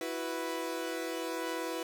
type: chord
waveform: sawtooth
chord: E suspended second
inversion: none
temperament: equal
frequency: 329.6 / 370 / 493.9 Hz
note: E4 / F#4 / B4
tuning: 0 / 0 / 0 cents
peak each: -34 / -37 / -34 dBFS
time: 0.01-1.83 s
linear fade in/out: 2 ms
effects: none